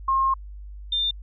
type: tone pair in turn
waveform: sine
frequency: 1070 / 3601 Hz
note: C6 / A7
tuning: +38 / +39 cents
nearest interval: octave + major sixth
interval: 2101 cents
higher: second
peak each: -18 / -21 dBFS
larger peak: first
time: 0.08-0.34 / 0.92-1.11 s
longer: first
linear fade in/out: 5 ms
effects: added 50 Hz sine -36 dBFS peak until 1.22 s